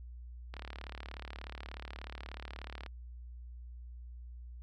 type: click train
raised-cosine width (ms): 0.3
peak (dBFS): -28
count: 86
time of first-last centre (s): 0.54-2.862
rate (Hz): 36.6
effects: added 60 Hz sine -45 dBFS peak until 4.62 s